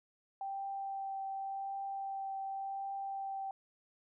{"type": "tone with vibrato", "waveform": "sine", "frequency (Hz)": 782, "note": "G5", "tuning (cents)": -4, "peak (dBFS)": -37, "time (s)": [0.41, 3.51], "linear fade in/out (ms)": 2, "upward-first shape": "triangle", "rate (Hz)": 0.89, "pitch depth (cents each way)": 11, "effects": []}